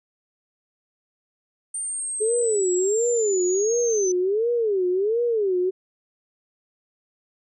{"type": "linear sweep", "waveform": "sine", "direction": "down", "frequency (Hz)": [8870, 6050], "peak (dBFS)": -26, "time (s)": [1.74, 4.12], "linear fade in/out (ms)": 5}
{"type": "tone with vibrato", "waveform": "sine", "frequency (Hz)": 415.3, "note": "G#4", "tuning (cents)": 0, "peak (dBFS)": -19, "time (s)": [2.2, 5.71], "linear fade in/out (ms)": 20, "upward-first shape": "sine", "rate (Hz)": 1.4, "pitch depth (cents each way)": 250}
{"effects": []}